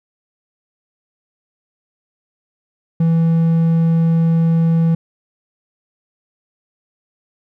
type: tone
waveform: triangle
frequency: 164.81 Hz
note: E3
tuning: in tune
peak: -9 dBFS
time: 3-4.95 s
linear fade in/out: 5 ms
effects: none